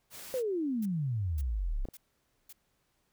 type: noise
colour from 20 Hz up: white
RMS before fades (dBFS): -46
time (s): 0.1-0.43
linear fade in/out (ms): 50
type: exponential sweep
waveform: sine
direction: down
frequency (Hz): 537 to 30.23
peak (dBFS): -29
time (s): 0.34-1.85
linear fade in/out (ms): 0
type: noise bursts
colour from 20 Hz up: blue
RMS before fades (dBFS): -49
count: 4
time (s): 0.82-2.528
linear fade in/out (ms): 5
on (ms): 37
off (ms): 520
type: clicks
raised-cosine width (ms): 2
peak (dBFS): -29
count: 2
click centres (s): 1.854 / 1.887
effects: pink hiss -75 dBFS RMS until 3.12 s